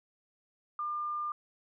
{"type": "tone", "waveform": "sine", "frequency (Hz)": 1200, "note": "D6", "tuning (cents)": 37, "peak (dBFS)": -32, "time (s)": [0.79, 1.32], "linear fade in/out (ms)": 2, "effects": []}